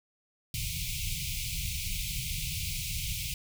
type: band-stop noise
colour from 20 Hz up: pink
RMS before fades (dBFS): -34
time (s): 0.54-3.34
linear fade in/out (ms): 2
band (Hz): 170 to 2200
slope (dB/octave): 96
effects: none